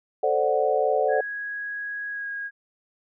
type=chord; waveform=sine; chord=D dominant seventh; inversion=second; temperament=equal; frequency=440 / 523.3 / 587.3 / 740 Hz; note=A4 / C5 / D5 / F#5; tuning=0 / 0 / 0 / 0 cents; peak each=-25 dBFS; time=0.23-1.21 s; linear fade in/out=5 ms
type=tone with pitch glide; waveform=sine; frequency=1658 to 1639 Hz; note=G#6 to G#6; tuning=-3 to -23 cents; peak=-29 dBFS; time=1.08-2.51 s; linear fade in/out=50 ms; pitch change=-20 cents; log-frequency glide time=2.11-2.28 s
effects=none